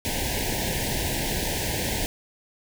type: band-stop noise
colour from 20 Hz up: pink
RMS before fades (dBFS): -27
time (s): 0.05-2.06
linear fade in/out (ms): 0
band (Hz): 950 to 1600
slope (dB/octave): 96
effects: none